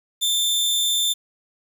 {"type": "tone with amplitude modulation", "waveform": "sawtooth", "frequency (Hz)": 3559, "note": "A7", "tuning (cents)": 19, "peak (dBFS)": -14, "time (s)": [0.21, 1.14], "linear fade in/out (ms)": 20, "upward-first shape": "sine", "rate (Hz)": 251, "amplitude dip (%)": 35, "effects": ["8-bit"]}